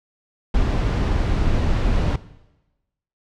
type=noise; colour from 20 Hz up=brown; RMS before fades=-19 dBFS; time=0.54-2.16 s; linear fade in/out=5 ms; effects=noise-tail reverb RT60 1.0 s tail -17 dB re dry + low-pass 5000 Hz 12 dB/octave